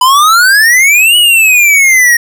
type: exponential two-way sweep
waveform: square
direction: up then down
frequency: 987.8 to 2950 to 1863 Hz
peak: -4 dBFS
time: 0.01-2.17 s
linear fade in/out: 5 ms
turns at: 1.17 s
effects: none